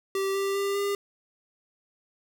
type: tone with pitch steps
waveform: square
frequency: 389 / 393.3 / 397.6 / 402 Hz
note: G4 / G4 / G4 / G4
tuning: -13 / +6 / +25 / +44 cents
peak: -26 dBFS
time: 0.15-0.95 s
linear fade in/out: 2 ms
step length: 200 ms
effects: none